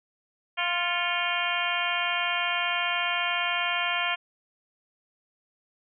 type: harmonic tone with a mistuned harmonic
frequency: 349.2 Hz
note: F4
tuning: in tune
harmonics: 2 / 3 / 4 / 5 / 6 / 7 / 8 / 9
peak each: -33 / -33 / -33 / -33 / -33 / -33 / -33 / -33 dBFS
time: 0.57-4.16 s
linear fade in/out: 20 ms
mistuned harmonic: 6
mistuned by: +75 cents
effects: none